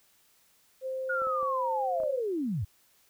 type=tone with pitch glide; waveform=sine; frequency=523.3 to 526.6 Hz; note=C5 to C5; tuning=0 to +11 cents; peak=-31 dBFS; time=0.81-2.22 s; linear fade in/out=50 ms; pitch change=+11 cents; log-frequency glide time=1.82-2.04 s
type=linear sweep; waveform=sine; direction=down; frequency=1457 to 77.78 Hz; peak=-28 dBFS; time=1.09-2.65 s; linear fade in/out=10 ms
type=clicks; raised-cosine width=1 ms; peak=-32 dBFS; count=5; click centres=1.219 / 1.27 / 1.429 / 2.002 / 2.035 s
effects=white hiss -65 dBFS RMS until 3.09 s